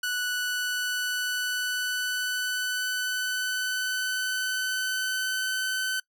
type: tone with pitch glide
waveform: sawtooth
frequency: 1480 to 1520.7 Hz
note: F#6 to F#6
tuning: 0 to +47 cents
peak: -23 dBFS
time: 0.03-6 s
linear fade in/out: 5 ms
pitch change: +47 cents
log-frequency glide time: 0.25-5.55 s
effects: noise-tail reverb RT60 0.1 s tail -22 dB re dry